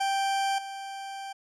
40% pulse tone with level steps, 784 Hz, G5, in tune, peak -24 / -35 dBFS, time 0-1.33 s, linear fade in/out 10 ms, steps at 0.58 s, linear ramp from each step 5 ms, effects low-pass 9000 Hz 12 dB/octave

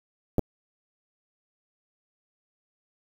clicks, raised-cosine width 2 ms, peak -10 dBFS, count 2, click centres 0.383 / 0.393 s, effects 7-bit

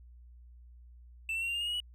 triangle tone with pitch steps, 2663 / 2700 / 2738 / 2776 / 2815 / 2854 / 2894 / 2934 Hz, E7 / E7 / F7 / F7 / F7 / F7 / F#7 / F#7, +17 / +41 / -35 / -11 / +13 / +37 / -39 / -15 cents, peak -30 dBFS, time 1.29-1.802 s, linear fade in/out 2 ms, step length 64 ms, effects added 60 Hz sine -51 dBFS peak until 1.94 s

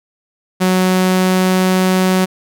sawtooth tone with pitch glide, 185 to 186.18 Hz, F#3 to F#3, 0 to +11 cents, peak -7 dBFS, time 0.6-2.26 s, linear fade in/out 20 ms, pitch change +11 cents, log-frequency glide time 0.74-2.06 s, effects none

